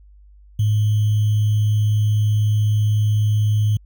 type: tone with sample-and-hold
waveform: sine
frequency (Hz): 106.1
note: G#2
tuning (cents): +38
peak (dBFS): -14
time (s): 0.59-3.77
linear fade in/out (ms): 5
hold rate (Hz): 3150
effects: added 50 Hz sine -44 dBFS peak until 3.85 s